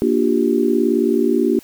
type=chord; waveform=sine; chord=G minor seventh; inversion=first; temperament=just; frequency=235.2 / 294 / 352.8 / 392 Hz; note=Bb3 / D4 / F4 / G4; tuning=+16 / +2 / +18 / 0 cents; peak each=-19 dBFS; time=0.02-1.59 s; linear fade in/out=0 ms; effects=white hiss -46 dBFS RMS until 1.63 s